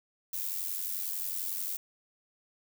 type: noise with amplitude modulation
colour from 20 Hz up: violet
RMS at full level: -32 dBFS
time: 0.33-1.77 s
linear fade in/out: 5 ms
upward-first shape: sine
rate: 91.2 Hz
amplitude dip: 65%
effects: none